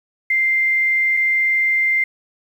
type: tone pair in turn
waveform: sine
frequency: 2093 / 2093 Hz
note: C7 / C7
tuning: 0 / 0 cents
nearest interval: unison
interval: 0 cents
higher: neither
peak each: -14 dBFS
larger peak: neither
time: 0.3-1.17 / 1.17-2.04 s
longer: neither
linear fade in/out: 5 ms
effects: 8-bit